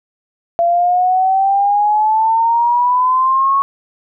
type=exponential sweep; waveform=sine; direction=up; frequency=679 to 1108.7 Hz; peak=-10 dBFS; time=0.59-3.62 s; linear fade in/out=0 ms; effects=none